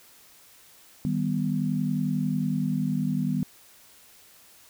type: chord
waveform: sine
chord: Eb augmented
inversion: none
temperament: equal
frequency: 155.56 / 196 / 246.9 Hz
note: Eb3 / G3 / B3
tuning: 0 / 0 / 0 cents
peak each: -28 dBFS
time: 1.05-3.43 s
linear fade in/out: 0 ms
effects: white hiss -54 dBFS RMS until 4.69 s